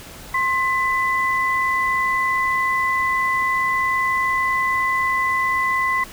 sine tone pair together, 1059.5 / 2000 Hz, C6 / B6, +21 / +21 cents, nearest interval major seventh, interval 1100 cents, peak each -20 dBFS, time 0.34-6.04 s, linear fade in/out 5 ms, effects pink hiss -39 dBFS RMS until 6.12 s

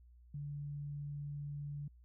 sine tone, 144.7 Hz, D3, 25 cents flat, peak -40 dBFS, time 0.34-1.88 s, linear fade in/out 5 ms, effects added 60 Hz sine -58 dBFS peak until 2.04 s

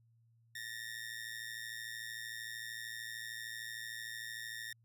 sawtooth ring-modulated tone, 1827 Hz, A#6, 35 cents flat, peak -36 dBFS, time 0.55-4.73 s, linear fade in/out 5 ms, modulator 56.6 Hz, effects added 115 Hz sine -66 dBFS peak until 4.84 s

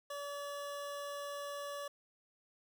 25% pulse tone, 572 Hz, D5, 46 cents flat, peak -37 dBFS, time 0.1-1.88 s, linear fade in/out 5 ms, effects none

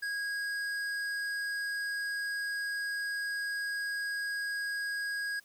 triangle tone with hard clipping, 1644 Hz, G#6, 18 cents flat, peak -34 dBFS, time 0.02-5.4 s, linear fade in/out 10 ms, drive 14 dB, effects white hiss -63 dBFS RMS until 5.44 s

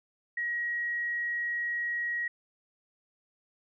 sine tone, 1900 Hz, A#6, 33 cents sharp, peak -29 dBFS, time 0.37-2.28 s, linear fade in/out 5 ms, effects none

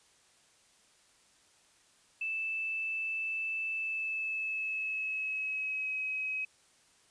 sine tone with pitch glide, 2637 to 2544 Hz, E7 to D#7, 0 to +38 cents, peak -32 dBFS, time 2.21-6.45 s, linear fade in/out 5 ms, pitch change -62 cents, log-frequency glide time 3.74-5.94 s, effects white hiss -65 dBFS RMS until 7.1 s + resampled to 22050 Hz

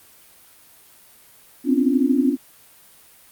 sine tone cluster, 252.8 / 265.4 / 286.9 / 343.9 Hz, B3 / C4 / D4 / F4, +41 / +25 / -40 / -27 cents, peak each -20 / -20 / -20 / -26 dBFS, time 1.64-2.37 s, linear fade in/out 50 ms, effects white hiss -50 dBFS RMS until 3.31 s + Opus 32 kbps

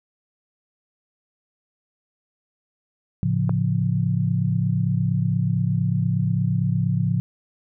sine chord, A augmented, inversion none, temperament equal, 110 / 138.59 / 174.61 Hz, A2 / C#3 / E#3, 0 / 0 / 0 cents, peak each -23 dBFS, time 3.23-7.2 s, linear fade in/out 0 ms
click, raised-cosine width 1 ms, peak -15 dBFS, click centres 3.494 s
effects none

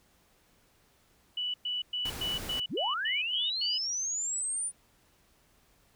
sine tone bursts, 2960 Hz, F#7, in tune, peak -30 dBFS, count 9, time 1.37-3.78 s, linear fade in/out 5 ms, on 170 ms, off 110 ms
pink noise, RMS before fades -40 dBFS, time 2.05-2.6 s, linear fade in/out 5 ms
sine linear sweep, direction up, 82 to 9460 Hz, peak -30 dBFS, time 2.69-4.72 s, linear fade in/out 50 ms
effects pink hiss -66 dBFS RMS until 5.95 s

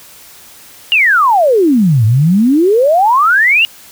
sine exponential two-way sweep, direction down then up, 2900 to 104.2 to 2900 Hz, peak -6 dBFS, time 0.92-3.65 s, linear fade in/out 0 ms, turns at 2.05 s, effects white hiss -38 dBFS RMS until 3.91 s

